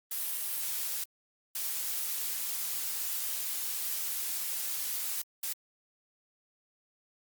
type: noise bursts at uneven times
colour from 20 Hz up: blue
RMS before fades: -34 dBFS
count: 3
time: 0.11-1.04 / 1.55-5.22 / 5.43-5.53 s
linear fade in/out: 5 ms
effects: Opus 32 kbps